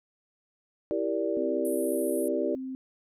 sine chord, E half-diminished seventh, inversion none, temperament equal with one note detuned, 329.6 / 392 / 466.2 / 584.3 Hz, E4 / G4 / Bb4 / D5, 0 / 0 / 0 / -9 cents, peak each -31 / -31 / -33 / -31 dBFS, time 0.91-2.55 s, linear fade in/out 0 ms
sine tone, 261.6 Hz, C4, in tune, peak -33 dBFS, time 1.37-2.75 s, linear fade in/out 0 ms
white band-pass noise, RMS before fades -42 dBFS, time 1.65-2.28 s, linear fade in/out 0 ms, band 9300 to 12000 Hz, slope 96 dB/octave
effects none

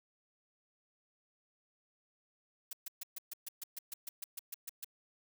blue noise bursts, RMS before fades -42 dBFS, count 15, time 2.71-4.845 s, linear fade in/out 5 ms, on 21 ms, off 130 ms, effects none

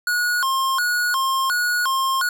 square tone with vibrato, 1244.5 Hz, D#6, in tune, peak -19 dBFS, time 0.07-2.29 s, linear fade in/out 2 ms, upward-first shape square, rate 1.4 Hz, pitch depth 270 cents each way, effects none

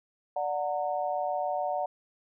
sine chord, D augmented, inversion none, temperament just, 587.3 / 734.2 / 917.7 Hz, D5 / F#5 / A#5, 0 / -14 / -27 cents, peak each -32 / -30 / -36 dBFS, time 0.36-1.86 s, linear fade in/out 5 ms, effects none

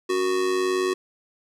square tone with amplitude modulation, 370 Hz, F#4, in tune, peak -19 dBFS, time 0.09-0.94 s, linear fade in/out 10 ms, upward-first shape sine, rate 99.2 Hz, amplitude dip 60%, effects low-pass 9000 Hz 12 dB/octave + 10-bit

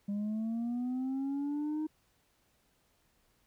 sine linear sweep, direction up, 200 to 312.2 Hz, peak -29 dBFS, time 0.08-1.87 s, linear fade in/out 10 ms, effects tanh soft clip ceiling -31 dBFS + pink hiss -72 dBFS RMS until 3.46 s

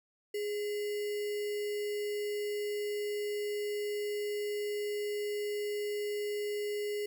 sine tone with sample-and-hold, 415.3 Hz, G#4, in tune, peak -32 dBFS, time 0.34-7.06 s, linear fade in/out 5 ms, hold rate 2450 Hz, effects none

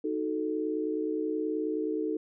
sine chord, D# diminished, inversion none, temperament equal, 311.1 / 370 / 440 Hz, D#4 / F#4 / A4, 0 / 0 / 0 cents, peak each -31 / -36 / -32 dBFS, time 0.04-2.17 s, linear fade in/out 5 ms, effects none

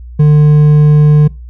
triangle tone with hard clipping, 150 Hz, D3, 37 cents sharp, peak -4 dBFS, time 0.19-1.28 s, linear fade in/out 10 ms, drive 7 dB, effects noise-tail reverb RT60 0.3 s tail -23 dB re dry + added 60 Hz sine -26 dBFS peak until 1.49 s

